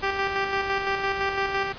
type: tone with tremolo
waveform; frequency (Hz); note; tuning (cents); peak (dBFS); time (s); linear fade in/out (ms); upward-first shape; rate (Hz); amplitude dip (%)
10% pulse; 392; G4; 0; -14; 0.02-1.73; 20; square; 5.9; 40
effects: pink hiss -40 dBFS RMS until 1.78 s + resampled to 11025 Hz